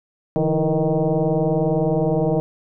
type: tone with frequency modulation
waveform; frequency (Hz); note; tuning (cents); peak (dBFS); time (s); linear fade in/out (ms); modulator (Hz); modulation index
sine; 148.1; D3; +15; -16; 0.36-2.4; 0; 158; 3.5
effects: none